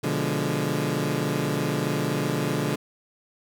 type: chord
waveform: 20% pulse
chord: B diminished seventh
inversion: none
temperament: equal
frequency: 123.47 / 146.83 / 174.61 / 207.7 Hz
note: B2 / D3 / F3 / Ab3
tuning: 0 / 0 / 0 / 0 cents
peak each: -26 / -22 / -26 / -26 dBFS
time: 0.03-2.76 s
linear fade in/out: 10 ms
effects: none